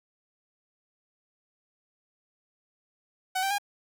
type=tone with pitch steps; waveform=sawtooth; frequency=750 / 780 / 811.3 Hz; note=F#5 / G5 / G#5; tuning=+23 / -9 / -41 cents; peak=-22 dBFS; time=3.35-3.584 s; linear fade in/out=10 ms; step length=78 ms; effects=none